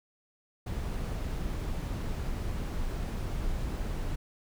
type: noise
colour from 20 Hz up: brown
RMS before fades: -33 dBFS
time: 0.66-4.16 s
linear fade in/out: 10 ms
effects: none